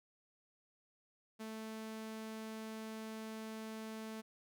sawtooth tone, 220 Hz, A3, in tune, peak -40 dBFS, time 1.39-4.22 s, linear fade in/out 20 ms, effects none

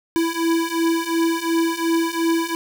square beating tone pair, 329.6 / 332.4 Hz, E4 / E4, 0 / +15 cents, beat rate 2.8 Hz, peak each -23 / -21 dBFS, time 0.16-2.55 s, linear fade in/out 0 ms, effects 8-bit

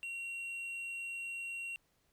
sine tone with tanh clipping, 2744 Hz, F7, 31 cents flat, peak -40 dBFS, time 0.03-1.76 s, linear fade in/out 0 ms, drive 5 dB, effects pink hiss -75 dBFS RMS until 2.12 s

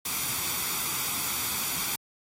white noise with comb filter, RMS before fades -30 dBFS, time 0.05-1.96 s, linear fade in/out 5 ms, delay 0.86 ms, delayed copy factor +0.55, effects high-pass 80 Hz 12 dB/octave + AAC 48 kbps

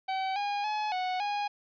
45% pulse tone with pitch steps, 764 / 816 / 849 / 737 / 822 Hz, G5 / G#5 / G#5 / F#5 / G#5, -45 / -31 / +38 / -7 / -18 cents, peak -29 dBFS, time 0.08-1.48 s, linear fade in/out 10 ms, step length 280 ms, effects resampled to 11025 Hz + 11-bit

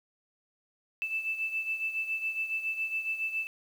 sine beating tone pair, 2637 / 2644.2 Hz, E7 / E7, 0 / +5 cents, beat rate 7.2 Hz, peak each -31 / -37 dBFS, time 1.02-3.47 s, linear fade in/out 0 ms, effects 9-bit

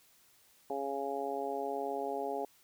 harmonic tone, 138.59 Hz, C#3, in tune, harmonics 2 / 3 / 4 / 5 / 6, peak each -44 / -38 / -41 / -39 / -40 dBFS, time 0.7-2.45 s, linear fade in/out 2 ms, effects white hiss -65 dBFS RMS until 2.63 s

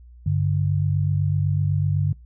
sine tone pair together, 97.8 / 145.77 Hz, G2 / D3, -4 / -13 cents, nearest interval perfect fifth, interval 691 cents, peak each -21 dBFS, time 0.26-2.13 s, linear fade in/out 5 ms, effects noise-tail reverb RT60 0.2 s tail -24 dB re dry + added 60 Hz sine -43 dBFS peak until 2.25 s

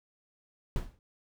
brown noise with exponential decay, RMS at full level -28 dBFS, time 0.76-0.99 s, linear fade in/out 1 ms, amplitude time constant 49 ms, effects none

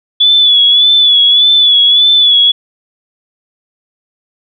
sine tone with vibrato, 3433 Hz, A7, 43 cents flat, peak -4 dBFS, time 0.2-2.52 s, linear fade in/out 10 ms, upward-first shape sine, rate 1.7 Hz, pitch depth 50 cents each way, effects none

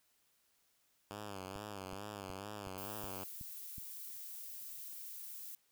5% pulse tone with vibrato, 99.3 Hz, G2, 23 cents sharp, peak -33 dBFS, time 1.11-3.24 s, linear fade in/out 0 ms, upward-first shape sine, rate 2.3 Hz, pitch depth 100 cents each way
click train, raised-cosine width 5 ms, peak -38 dBFS, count 7, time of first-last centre 1.56-3.782 s, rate 2.7 Hz
violet noise, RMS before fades -48 dBFS, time 2.78-5.55 s, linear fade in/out 0 ms
effects white hiss -75 dBFS RMS until 5.71 s

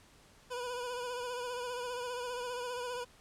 25% pulse tone with vibrato, 491.9 Hz, B4, 7 cents flat, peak -33 dBFS, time 0.5-3.05 s, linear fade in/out 20 ms, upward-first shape sine, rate 15 Hz, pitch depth 44 cents each way, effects pink hiss -61 dBFS RMS until 3.2 s + low-pass 10000 Hz 12 dB/octave

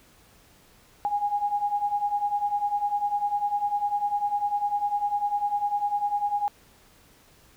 sine beating tone pair, 814 / 824 Hz, G#5 / G#5, -35 / -14 cents, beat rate 10 Hz, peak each -29 / -25 dBFS, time 1.05-6.48 s, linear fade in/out 0 ms, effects pink hiss -57 dBFS RMS until 7.56 s

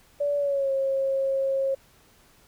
sine tone with pitch glide, 576 to 540.5 Hz, D5 to C#5, -34 to -44 cents, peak -22 dBFS, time 0.2-1.75 s, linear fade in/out 10 ms, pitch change -110 cents, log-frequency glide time 0.37-0.71 s, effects pink hiss -58 dBFS RMS until 2.47 s

